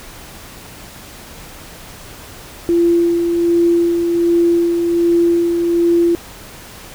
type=tone with tremolo; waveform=sine; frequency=341.6 Hz; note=F4; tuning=38 cents flat; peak=-9 dBFS; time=2.69-6.15 s; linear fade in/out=0 ms; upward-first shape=sine; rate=1.3 Hz; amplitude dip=40%; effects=pink hiss -36 dBFS RMS until 6.94 s